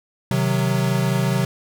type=chord; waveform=square; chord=C diminished; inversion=none; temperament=equal; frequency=130.81 / 155.56 / 185 Hz; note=C3 / Eb3 / Gb3; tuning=0 / 0 / 0 cents; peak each=-21 / -26 / -23 dBFS; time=0.31-1.45 s; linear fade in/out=2 ms; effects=none